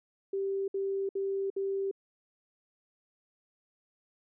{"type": "tone bursts", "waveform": "sine", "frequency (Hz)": 391.1, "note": "G4", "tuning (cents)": -4, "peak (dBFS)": -29, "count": 4, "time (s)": [0.33, 1.913], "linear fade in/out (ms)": 5, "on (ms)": 350, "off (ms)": 61, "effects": []}